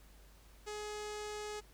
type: tone with low-pass filter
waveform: sawtooth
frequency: 420.6 Hz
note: G#4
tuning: 22 cents sharp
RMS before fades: -43 dBFS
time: 0.66-1.61 s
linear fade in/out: 20 ms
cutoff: 7300 Hz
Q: 1.8
effects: added 50 Hz sine -58 dBFS peak until 1.73 s + pink hiss -64 dBFS RMS until 1.73 s